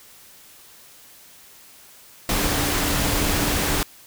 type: tone in noise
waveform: sine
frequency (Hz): 291.7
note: D4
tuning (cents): -12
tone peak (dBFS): -30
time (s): 2.29-3.83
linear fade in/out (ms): 2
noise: pink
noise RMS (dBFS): -22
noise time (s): 2.29-3.83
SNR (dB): -11
effects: white hiss -48 dBFS RMS until 4.06 s